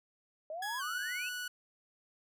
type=exponential sweep; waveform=sine; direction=up; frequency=603 to 2756 Hz; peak=-38 dBFS; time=0.5-1.29 s; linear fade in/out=2 ms
type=tone with pitch glide; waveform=sawtooth; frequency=1674 to 1474.2 Hz; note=G#6 to F#6; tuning=+13 to -7 cents; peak=-34 dBFS; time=0.62-1.48 s; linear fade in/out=5 ms; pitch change=-220 cents; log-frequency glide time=0.78-0.83 s
effects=none